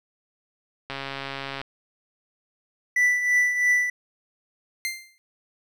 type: click train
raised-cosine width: 0.3 ms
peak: -16 dBFS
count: 99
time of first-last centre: 0.9-1.615 s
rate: 137 Hz
type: tone with tremolo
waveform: triangle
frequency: 1975.5 Hz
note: B6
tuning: in tune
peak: -14 dBFS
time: 2.96-3.9 s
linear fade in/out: 5 ms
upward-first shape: triangle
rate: 3 Hz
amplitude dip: 65%
type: tone with exponential decay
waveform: sawtooth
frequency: 2093 Hz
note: C7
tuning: in tune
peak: -20 dBFS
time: 4.85-5.18 s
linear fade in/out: 0 ms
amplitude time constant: 70 ms
effects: none